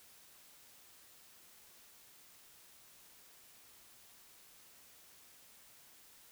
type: silence
effects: white hiss -61 dBFS RMS until 6.31 s